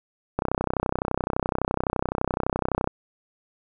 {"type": "click train", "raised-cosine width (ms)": 1, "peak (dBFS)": -9, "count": 80, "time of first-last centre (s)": [0.39, 2.874], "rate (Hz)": 31.8, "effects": []}